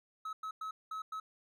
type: tone bursts at uneven times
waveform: triangle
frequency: 1287 Hz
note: E6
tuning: 42 cents flat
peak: -36 dBFS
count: 5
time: 0.25-0.33 / 0.43-0.51 / 0.61-0.71 / 0.91-1.02 / 1.12-1.2 s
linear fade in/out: 5 ms
effects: none